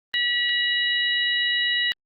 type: harmonic tone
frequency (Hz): 968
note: B5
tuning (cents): -35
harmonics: 2 / 3 / 4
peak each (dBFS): -23 / -25 / -26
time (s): 0.14-1.92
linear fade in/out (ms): 0
effects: Opus 24 kbps